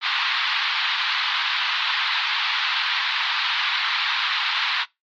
white band-pass noise, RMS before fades -23 dBFS, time 0.01-4.86 s, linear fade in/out 50 ms, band 890 to 4100 Hz, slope 48 dB/octave, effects noise-tail reverb RT60 0.2 s tail -23 dB re dry + MP3 48 kbps

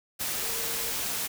sine tone in noise, 460.4 Hz, A#4, 22 cents flat, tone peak -42 dBFS, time 0.41-0.92 s, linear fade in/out 20 ms, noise white, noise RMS -31 dBFS, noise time 0.19-1.28 s, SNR -14 dB, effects none

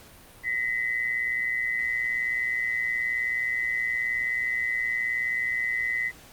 sine tone pair together, 1900 / 2019 Hz, A#6 / B6, +33 / +38 cents, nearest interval minor second, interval 105 cents, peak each -30 / -26 dBFS, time 0.43-6.12 s, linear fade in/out 50 ms, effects pink hiss -50 dBFS RMS until 6.32 s + Opus 48 kbps

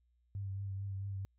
sine tone with vibrato, 98 Hz, G2, in tune, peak -37 dBFS, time 0.35-1.25 s, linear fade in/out 0 ms, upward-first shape triangle, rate 4.5 Hz, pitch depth 33 cents each way, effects added 60 Hz sine -70 dBFS peak until 1.38 s

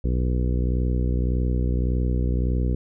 harmonic tone, 61.74 Hz, B1, in tune, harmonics 1 / 2 / 3 / 4 / 5 / 6 / 7 / 8, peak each -21 / -27 / -31 / -33 / -35 / -37 / -38 / -39 dBFS, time 0.04-2.75 s, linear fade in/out 5 ms, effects none

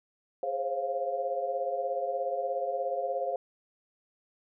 sine chord, Db major seventh, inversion second, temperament equal with one note detuned, 415.3 / 523.3 / 540.1 / 698.5 Hz, Ab4 / C5 / Db5 / F5, 0 / 0 / -45 / 0 cents, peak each -39 / -35 / -33 / -33 dBFS, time 0.43-3.36 s, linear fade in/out 2 ms, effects none

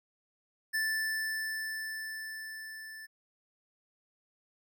square tone with level ramp, 1760 Hz, A6, in tune, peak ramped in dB -29 to -45 dBFS, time 0.73-3.07 s, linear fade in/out 20 ms, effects none

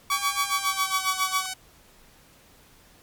sawtooth tone with tremolo, 1135 Hz, C#6, 41 cents sharp, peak -17 dBFS, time 0.1-1.46 s, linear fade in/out 2 ms, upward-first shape sine, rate 7.3 Hz, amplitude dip 95%
5% pulse tone with pitch glide, 801 to 751.7 Hz, G5 to F#5, +37 to +27 cents, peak -18 dBFS, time 0.11-1.54 s, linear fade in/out 10 ms, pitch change -110 cents, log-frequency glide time 0.44-1.12 s
effects pink hiss -55 dBFS RMS until 3.02 s + MP3 96 kbps

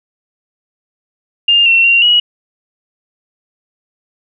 sine tone with pitch steps, 2809 / 2715 / 2760 / 2910 Hz, F7 / F7 / F7 / F#7, +9 / -50 / -21 / -29 cents, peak -6 dBFS, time 1.48-2.2 s, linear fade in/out 5 ms, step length 180 ms, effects none

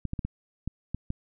clicks, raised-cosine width 5 ms, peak -18 dBFS, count 7, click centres 0.053 / 0.134 / 0.192 / 0.25 / 0.676 / 0.946 / 1.104 s, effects none

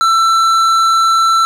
sine tone with tanh clipping, 1336 Hz, E6, 23 cents sharp, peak -10 dBFS, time 0.01-1.45 s, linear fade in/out 0 ms, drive 12 dB, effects none

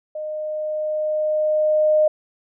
sine tone with level ramp, 614 Hz, D#5, 23 cents flat, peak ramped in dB -26 to -12 dBFS, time 0.15-2.08 s, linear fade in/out 5 ms, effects none

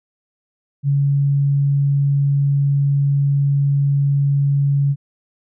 sine tone, 140.7 Hz, C#3, 26 cents sharp, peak -13 dBFS, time 0.83-4.96 s, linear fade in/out 50 ms, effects none

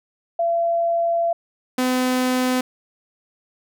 sine / sawtooth tone pair in turn, 678 / 254 Hz, E5 / B3, +49 / +49 cents, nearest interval octave + perfect fourth, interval 1700 cents, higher first, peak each -17 / -14 dBFS, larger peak second, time 0.39-1.33 / 1.78-2.61 s, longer first, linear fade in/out 5 ms, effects none

